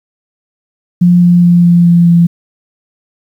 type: tone with pitch steps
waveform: sine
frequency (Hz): 176.2 / 175.08 / 173.98 / 172.87 / 171.78 / 170.69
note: F3 / F3 / F3 / F3 / F3 / F3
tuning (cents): +16 / +5 / -6 / -17 / -28 / -39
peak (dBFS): -3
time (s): 1.01-2.27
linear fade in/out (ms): 10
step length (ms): 210
effects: 7-bit